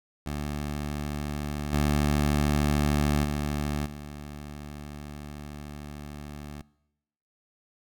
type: tone with level steps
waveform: 15% pulse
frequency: 73.42 Hz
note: D2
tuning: in tune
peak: -24 / -16 / -21 / -32 dBFS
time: 0.26-6.62 s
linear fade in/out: 5 ms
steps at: 1.72 / 3.23 / 3.85 s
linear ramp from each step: 20 ms
effects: noise-tail reverb RT60 0.9 s tail -22 dB re dry